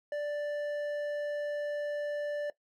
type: tone with hard clipping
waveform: sine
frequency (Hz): 587.3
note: D5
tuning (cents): 0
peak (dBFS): -33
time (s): 0.12-2.5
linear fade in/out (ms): 2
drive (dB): 6
effects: noise-tail reverb RT60 0.1 s tail -17 dB re dry